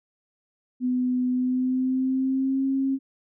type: tone with pitch glide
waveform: sine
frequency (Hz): 251.1 to 269.1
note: B3 to C4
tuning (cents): +29 to +49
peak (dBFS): -21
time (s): 0.8-2.99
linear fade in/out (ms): 50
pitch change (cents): +120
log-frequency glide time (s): 1.3-2.65
effects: none